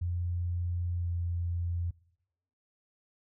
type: tone with pitch glide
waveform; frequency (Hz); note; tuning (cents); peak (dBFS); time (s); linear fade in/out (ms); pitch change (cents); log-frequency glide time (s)
sine; 87.5 to 86.35; F2 to F2; +4 to -19; -29; 0.01-1.91; 10; -23; 0.97-1.08
effects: noise-tail reverb RT60 0.8 s tail -23 dB re dry